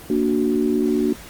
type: chord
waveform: sine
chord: Bb augmented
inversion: none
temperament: equal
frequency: 233.1 / 293.7 / 370 Hz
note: Bb3 / D4 / F#4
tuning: 0 / 0 / 0 cents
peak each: -21 dBFS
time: 0.1-1.13 s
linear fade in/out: 2 ms
effects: pink hiss -40 dBFS RMS until 1.29 s + Opus 24 kbps